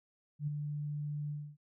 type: tone with ADSR envelope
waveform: sine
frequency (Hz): 147.6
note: D3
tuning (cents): +9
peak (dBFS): -30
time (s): 0.39-1.57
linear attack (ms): 83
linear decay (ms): 13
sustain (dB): -5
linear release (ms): 270
effects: none